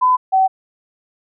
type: tone pair in turn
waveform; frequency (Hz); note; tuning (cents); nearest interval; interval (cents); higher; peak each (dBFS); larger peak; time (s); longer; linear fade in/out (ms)
sine; 1009 / 762; B5 / G5; +37 / -49; perfect fourth; 486; first; -10; neither; 0.01-0.17 / 0.32-0.48; neither; 20
effects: none